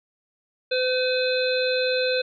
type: harmonic tone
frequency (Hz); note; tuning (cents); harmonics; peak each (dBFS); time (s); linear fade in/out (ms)
509; C5; -48; 1 / 3 / 5 / 7 / 8; -22 / -30 / -30 / -33 / -29; 0.71-2.22; 10
effects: none